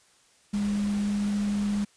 sine tone in noise, 204.6 Hz, G#3, 26 cents flat, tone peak -24 dBFS, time 0.53-1.85 s, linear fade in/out 10 ms, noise pink, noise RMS -41 dBFS, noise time 0.53-1.85 s, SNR +14 dB, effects white hiss -61 dBFS RMS until 1.96 s + resampled to 22050 Hz

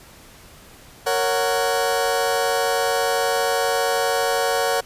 sawtooth chord, F# major, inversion first, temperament just, 462.5 / 555 / 740 Hz, A#4 / C#5 / F#5, -14 / +2 / 0 cents, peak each -19 dBFS, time 1.06-4.81 s, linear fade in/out 10 ms, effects pink hiss -46 dBFS RMS until 4.85 s + resampled to 32000 Hz

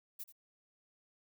violet noise with echo, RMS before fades -44 dBFS, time 0.19-0.24 s, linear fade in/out 10 ms, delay 85 ms, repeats 1, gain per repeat -14 dB, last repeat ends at 0.325 s, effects none

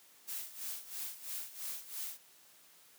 blue noise with tremolo, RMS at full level -40 dBFS, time 0.27-2.18 s, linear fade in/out 20 ms, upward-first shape sine, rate 3 Hz, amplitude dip 80%, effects white hiss -62 dBFS RMS until 2.98 s + high-pass 150 Hz 12 dB/octave

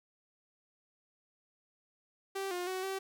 sawtooth tone with pitch steps, 389.2 / 356.4 / 373.7 / 385.3 Hz, G4 / F4 / F#4 / G4, -12 / +35 / +17 / -30 cents, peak -31 dBFS, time 2.35-2.99 s, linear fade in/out 10 ms, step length 160 ms, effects none

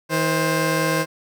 15% pulse tone pair together, 160 / 525 Hz, D#3 / C5, +49 / +6 cents, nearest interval octave + major sixth, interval 2057 cents, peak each -15 / -15 dBFS, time 0.09-1.06 s, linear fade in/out 50 ms, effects none

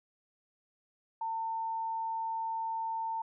sine tone, 900 Hz, A5, 39 cents sharp, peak -32 dBFS, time 1.21-3.22 s, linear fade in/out 5 ms, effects none

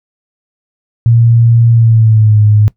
sine tone with pitch glide, 116.54 to 105.64 Hz, A#2 to G#2, 0 to +30 cents, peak -4 dBFS, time 1.06-2.68 s, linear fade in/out 0 ms, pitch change -170 cents, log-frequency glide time 1.71-2.4 s, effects noise-tail reverb RT60 0.1 s tail -19 dB re dry

